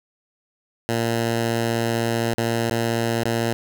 10% pulse tone with dropouts, 115.8 Hz, A#2, 11 cents flat, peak -12 dBFS, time 0.89-3.53 s, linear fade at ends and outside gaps 0 ms, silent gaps 2.34-2.38 / 2.697-2.711 / 3.235-3.255 s, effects none

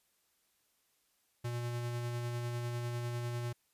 square tone with tremolo, 120 Hz, B2, 49 cents flat, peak -35 dBFS, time 1.44-3.53 s, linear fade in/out 10 ms, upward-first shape sine, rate 10 Hz, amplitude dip 25%, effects white hiss -75 dBFS RMS until 3.73 s + resampled to 32000 Hz

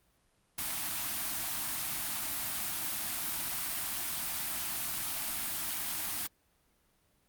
white band-stop noise, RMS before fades -35 dBFS, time 0.58-6.27 s, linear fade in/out 5 ms, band 350 to 620 Hz, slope 96 dB/octave, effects pink hiss -71 dBFS RMS until 7.28 s + Opus 32 kbps

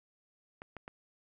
clicks, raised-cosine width 0.5 ms, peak -29 dBFS, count 3, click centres 0.619 / 0.767 / 0.879 s, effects none

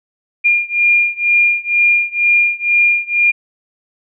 sine beating tone pair, 2409 / 2411.1 Hz, D7 / D7, +43 / +45 cents, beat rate 2.1 Hz, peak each -13 / -14 dBFS, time 0.44-3.32 s, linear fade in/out 20 ms, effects none

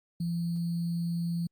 sine tone with sample-and-hold, 170 Hz, F3, 46 cents flat, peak -28 dBFS, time 0.2-1.47 s, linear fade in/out 5 ms, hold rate 4410 Hz, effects Opus 48 kbps

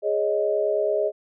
sine chord, Ab suspended fourth, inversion none, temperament just, 415.3 / 553.7 / 623 Hz, Ab4 / Db5 / Eb5, 0 / -2 / +2 cents, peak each -24 / -27 / -23 dBFS, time 0.02-1.12 s, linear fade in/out 50 ms, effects none

